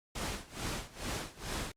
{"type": "noise with tremolo", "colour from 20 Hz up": "pink", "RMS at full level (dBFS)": -36, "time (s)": [0.15, 1.72], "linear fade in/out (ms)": 5, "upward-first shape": "sine", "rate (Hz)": 2.3, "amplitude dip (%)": 90, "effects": ["low-pass 10000 Hz 12 dB/octave", "Opus 48 kbps"]}